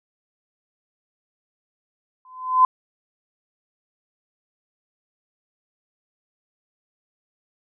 sine tone with exponential growth, 1022 Hz, C6, 41 cents flat, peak -8 dBFS, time 2.25-2.65 s, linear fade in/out 2 ms, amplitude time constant 86 ms, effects none

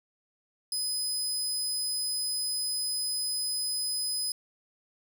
25% pulse tone, 5020 Hz, D#8, 15 cents sharp, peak -24 dBFS, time 0.72-4.32 s, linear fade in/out 2 ms, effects none

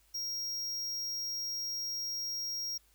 square tone, 5600 Hz, F8, 4 cents sharp, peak -35 dBFS, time 0.14-2.78 s, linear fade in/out 10 ms, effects added 53 Hz sine -68 dBFS peak until 2.94 s + white hiss -68 dBFS RMS until 2.94 s

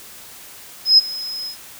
sine tone with ADSR envelope, 5110 Hz, D#8, 45 cents sharp, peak -5 dBFS, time 0.85-1.57 s, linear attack 130 ms, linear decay 22 ms, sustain -20 dB, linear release 100 ms, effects white hiss -40 dBFS RMS until 1.79 s

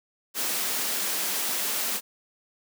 white high-pass noise, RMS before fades -28 dBFS, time 0.34-2.01 s, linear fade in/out 50 ms, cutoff 180 Hz, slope 96 dB/octave, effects none

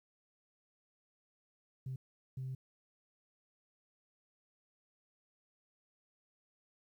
sine tone bursts at uneven times, 130.81 Hz, C3, in tune, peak -37 dBFS, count 2, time 1.86-1.96 / 2.37-2.55 s, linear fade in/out 5 ms, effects tanh soft clip ceiling -35 dBFS + 12-bit

